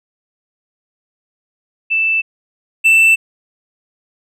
sine / triangle tone pair in turn, 2647 / 2662 Hz, E7 / E7, +7 / +16 cents, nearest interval unison, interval 9 cents, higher second, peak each -12 / -5 dBFS, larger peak second, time 1.9-2.22 / 2.84-3.16 s, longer neither, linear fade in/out 20 ms, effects none

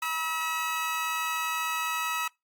25% pulse tone pair together, 965 / 1288.9 Hz, B5 / E6, -40 / -39 cents, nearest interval perfect fourth, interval 501 cents, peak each -29 / -26 dBFS, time 0.02-2.28 s, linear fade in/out 5 ms, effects noise-tail reverb RT60 0.2 s tail -24 dB re dry + Opus 32 kbps

